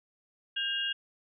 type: tone cluster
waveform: sine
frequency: 1599 / 2832 / 3287 Hz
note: G6 / F7 / G#7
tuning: +34 / +23 / -19 cents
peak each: -35 / -31 / -37 dBFS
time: 0.56-0.93 s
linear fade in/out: 10 ms
effects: none